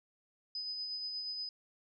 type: tone with tremolo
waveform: sine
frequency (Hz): 5010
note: D#8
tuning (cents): +11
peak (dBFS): -36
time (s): 0.55-1.49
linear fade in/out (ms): 2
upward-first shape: sine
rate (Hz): 8.4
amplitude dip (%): 30
effects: none